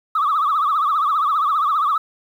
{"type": "tone with vibrato", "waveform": "sine", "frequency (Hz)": 1209, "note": "D6", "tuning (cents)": 50, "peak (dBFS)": -14, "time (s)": [0.15, 1.98], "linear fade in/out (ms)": 5, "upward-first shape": "triangle", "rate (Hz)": 15, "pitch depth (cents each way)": 170, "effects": ["tanh soft clip ceiling -12 dBFS", "8-bit"]}